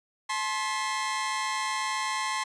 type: tone cluster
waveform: sawtooth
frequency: 863 / 1059 / 1970 Hz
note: A5 / C6 / B6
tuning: -34 / +21 / -5 cents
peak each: -30 / -26 / -33 dBFS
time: 0.29-2.44 s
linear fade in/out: 10 ms
effects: resampled to 22050 Hz